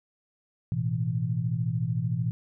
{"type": "chord", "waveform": "sine", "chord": "A suspended second", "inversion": "none", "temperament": "equal", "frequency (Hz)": [110, 123.47, 164.81], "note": ["A2", "B2", "E3"], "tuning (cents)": [0, 0, 0], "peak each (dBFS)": [-31, -28, -30], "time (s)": [0.72, 2.31], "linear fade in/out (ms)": 0, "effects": []}